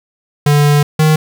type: tone pair in turn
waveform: square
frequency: 146.2 / 155.34 Hz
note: D3 / D#3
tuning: -7 / -2 cents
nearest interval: minor second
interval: 105 cents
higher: second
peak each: -8 dBFS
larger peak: neither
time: 0.46-0.83 / 0.99-1.16 s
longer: first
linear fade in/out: 5 ms
effects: 7-bit